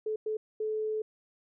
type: tone bursts at uneven times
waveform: sine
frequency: 432.6 Hz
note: A4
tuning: 29 cents flat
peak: -29 dBFS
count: 3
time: 0.06-0.16 / 0.26-0.37 / 0.6-1.02 s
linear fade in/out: 5 ms
effects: none